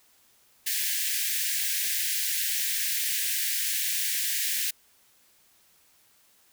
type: high-pass noise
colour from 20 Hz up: white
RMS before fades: -28 dBFS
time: 0.66-4.71 s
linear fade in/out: 10 ms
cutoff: 1600 Hz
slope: 96 dB/octave
effects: white hiss -62 dBFS RMS until 6.52 s